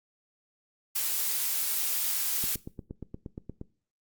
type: noise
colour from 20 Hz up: blue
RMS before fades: -29 dBFS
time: 0.95-2.56 s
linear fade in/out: 10 ms
type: click train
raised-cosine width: 3 ms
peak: -25 dBFS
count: 11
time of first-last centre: 2.44-3.614 s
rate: 8.52 Hz
effects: noise-tail reverb RT60 0.4 s tail -21 dB re dry + Opus 48 kbps